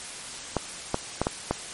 clicks, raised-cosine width 1 ms, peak -9 dBFS, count 5, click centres 0.567 / 0.944 / 1.216 / 1.269 / 1.51 s, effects white hiss -38 dBFS RMS until 1.73 s + MP3 48 kbps

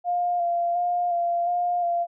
sine tone with vibrato, 698.5 Hz, F5, in tune, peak -21 dBFS, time 0.04-2.07 s, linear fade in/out 50 ms, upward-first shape square, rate 1.4 Hz, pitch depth 20 cents each way, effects none

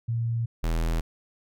sine / square tone pair in turn, 115.9 / 40.98 Hz, A#2 / E1, -10 / -9 cents, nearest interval octave + tritone, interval 1799 cents, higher first, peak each -24 dBFS, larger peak neither, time 0.08-0.46 / 0.63-1.01 s, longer neither, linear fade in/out 10 ms, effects none

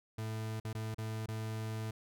40% pulse tone with dropouts, 110 Hz, A2, in tune, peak -36 dBFS, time 0.18-1.91 s, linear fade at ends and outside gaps 5 ms, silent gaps 0.6-0.648 / 0.73-0.749 / 0.945-0.982 / 1.261-1.284 s, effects none

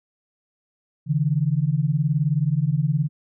sine beating tone pair, 139.9 / 158.9 Hz, C#3 / D#3, +16 / +37 cents, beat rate 19 Hz, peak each -21 dBFS, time 1.06-3.09 s, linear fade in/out 50 ms, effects none

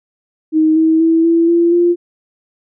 sine tone with pitch steps, 314 / 320.4 / 327 / 333.6 / 340.4 / 347.4 Hz, D#4 / E4 / E4 / E4 / F4 / F4, +16 / -49 / -14 / +21 / -44 / -9 cents, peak -8 dBFS, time 0.52-1.96 s, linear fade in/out 50 ms, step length 240 ms, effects none

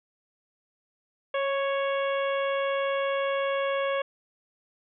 harmonic tone with a mistuned harmonic, 554.4 Hz, C#5, in tune, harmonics 1 / 2 / 3 / 4 / 5 / 6, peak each -26 / -32 / -36 / -38 / -40 / -42 dBFS, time 1.34-4.02 s, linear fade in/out 5 ms, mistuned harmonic 1, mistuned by -16 cents, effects none

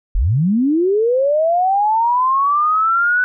sine linear sweep, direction up, 31.98 to 1500 Hz, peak -12 dBFS, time 0.15-3.24 s, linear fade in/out 0 ms, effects none

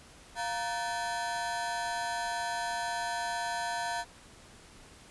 30% pulse ring-modulated tone, 818 Hz, G#5, 26 cents flat, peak -26 dBFS, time 0.35-4.05 s, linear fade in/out 50 ms, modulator 119 Hz, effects pink hiss -54 dBFS RMS until 5.1 s + resampled to 24000 Hz

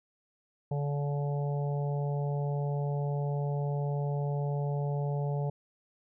harmonic tone, 143.6 Hz, D3, 39 cents flat, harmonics 1 / 3 / 4 / 5 / 6, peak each -29 / -39 / -41 / -43 / -45 dBFS, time 0.71-5.5 s, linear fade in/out 5 ms, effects none

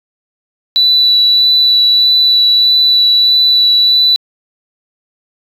sine tone with vibrato, 3959 Hz, B7, 3 cents sharp, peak -5 dBFS, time 0.76-4.16 s, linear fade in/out 0 ms, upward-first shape sine, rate 1.6 Hz, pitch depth 9 cents each way, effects tanh soft clip ceiling -1 dBFS

